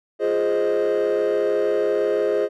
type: chord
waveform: triangle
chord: F minor seventh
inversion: none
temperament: equal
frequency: 349.2 / 415.3 / 523.3 / 622.3 Hz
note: F4 / Ab4 / C5 / Eb5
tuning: 0 / 0 / 0 / 0 cents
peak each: -24 / -18 / -21 / -22 dBFS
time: 0.19-2.49 s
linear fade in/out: 50 ms
effects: tanh soft clip ceiling -12 dBFS